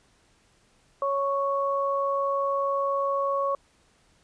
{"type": "tone pair together", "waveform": "sine", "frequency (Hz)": [554.4, 1108.8], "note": ["C#5", "C#6"], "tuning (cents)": [0, 0], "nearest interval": "octave", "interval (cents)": 1200, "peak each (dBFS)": -26, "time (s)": [1.02, 3.55], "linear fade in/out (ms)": 2, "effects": ["pink hiss -63 dBFS RMS until 4.23 s", "resampled to 22050 Hz"]}